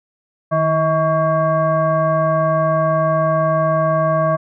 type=tone with frequency modulation; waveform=sine; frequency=638 Hz; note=D#5; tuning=43 cents sharp; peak=-13 dBFS; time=0.51-4.37 s; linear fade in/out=20 ms; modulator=482 Hz; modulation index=1.1; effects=none